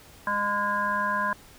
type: harmonic tone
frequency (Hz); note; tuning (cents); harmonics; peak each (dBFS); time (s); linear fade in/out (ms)
204.6; G#3; -26; 1 / 3 / 5 / 7 / 8; -36 / -35 / -26 / -34 / -29; 0.27-1.33; 2
effects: pink hiss -51 dBFS RMS until 1.58 s